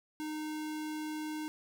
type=tone; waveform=square; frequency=307.5 Hz; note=D#4; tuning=20 cents flat; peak=-37 dBFS; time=0.2-1.48 s; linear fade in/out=0 ms; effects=none